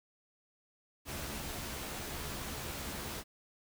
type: noise with comb filter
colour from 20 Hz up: pink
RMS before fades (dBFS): -41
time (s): 1.05-3.24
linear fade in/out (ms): 50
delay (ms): 14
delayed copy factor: +0.5
effects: none